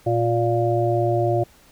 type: harmonic tone with a mistuned harmonic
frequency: 116.54 Hz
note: A#2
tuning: in tune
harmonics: 1 / 3 / 5 / 6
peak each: -22 / -22 / -24 / -24 dBFS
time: 0.06-1.44 s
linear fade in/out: 10 ms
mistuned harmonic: 3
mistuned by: +18 cents
effects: pink hiss -53 dBFS RMS until 1.71 s